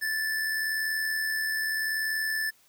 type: tone with amplitude modulation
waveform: square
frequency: 1752 Hz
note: A6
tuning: 8 cents flat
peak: -26 dBFS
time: 0.01-2.51 s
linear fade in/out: 20 ms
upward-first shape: sine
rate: 80.8 Hz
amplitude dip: 35%
effects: white hiss -62 dBFS RMS until 2.68 s